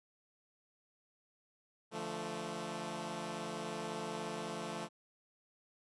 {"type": "chord", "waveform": "10% pulse", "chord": "D minor", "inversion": "none", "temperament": "equal with one note detuned", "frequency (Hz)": [146.83, 172.71, 220], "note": ["D3", "F3", "A3"], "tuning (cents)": [0, -19, 0], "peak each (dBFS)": [-40, -35, -34], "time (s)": [1.91, 4.89], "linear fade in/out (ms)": 50, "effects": ["resampled to 24000 Hz"]}